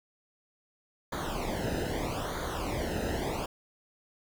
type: noise with flanger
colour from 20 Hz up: brown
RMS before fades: -33 dBFS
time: 1.12-3.46 s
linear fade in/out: 5 ms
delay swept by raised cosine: 0.37 to 0.9 ms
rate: 0.79 Hz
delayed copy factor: -0.85
effects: none